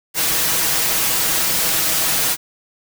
white noise with comb filter, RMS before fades -18 dBFS, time 0.14-2.37 s, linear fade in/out 50 ms, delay 6.2 ms, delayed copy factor +0.65, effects none

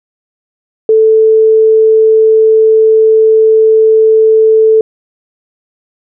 sine tone, 440 Hz, A4, in tune, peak -3 dBFS, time 0.89-4.81 s, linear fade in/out 2 ms, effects none

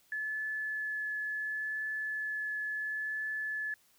sine tone with vibrato, 1722 Hz, A6, 38 cents flat, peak -33 dBFS, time 0.12-3.74 s, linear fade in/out 2 ms, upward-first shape triangle, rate 0.71 Hz, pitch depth 10 cents each way, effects white hiss -67 dBFS RMS until 3.98 s

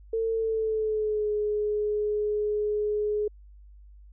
sine tone with pitch glide, 450.1 to 420 Hz, A4 to G#4, +39 to +19 cents, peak -24 dBFS, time 0.13-3.28 s, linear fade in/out 5 ms, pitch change -120 cents, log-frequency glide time 0.33-1.31 s, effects added 50 Hz sine -47 dBFS peak until 4.12 s

